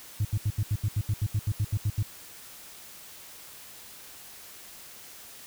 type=tone bursts; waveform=sine; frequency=104.3 Hz; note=G#2; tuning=8 cents sharp; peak=-21 dBFS; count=15; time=0.2-2.028 s; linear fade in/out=5 ms; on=50 ms; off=77 ms; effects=tanh soft clip ceiling -20 dBFS + white hiss -47 dBFS RMS until 5.46 s